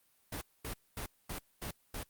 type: noise bursts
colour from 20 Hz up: pink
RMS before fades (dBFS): -40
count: 6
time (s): 0.32-2.034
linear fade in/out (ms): 5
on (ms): 94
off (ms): 230
effects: white hiss -71 dBFS RMS until 2.09 s + Opus 32 kbps